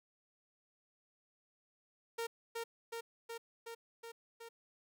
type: tone with echo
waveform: sawtooth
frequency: 461.6 Hz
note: A#4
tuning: 17 cents flat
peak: -33 dBFS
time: 2.18-2.27 s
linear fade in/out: 10 ms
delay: 370 ms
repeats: 6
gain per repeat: -2 dB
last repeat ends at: 4.49 s
effects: none